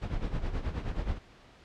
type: noise with tremolo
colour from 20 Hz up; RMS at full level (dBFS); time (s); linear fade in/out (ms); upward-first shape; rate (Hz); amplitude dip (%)
brown; -30; 0.01-1.19; 20; sine; 9.4; 70
effects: pink hiss -56 dBFS RMS until 1.64 s + low-pass 4000 Hz 12 dB/octave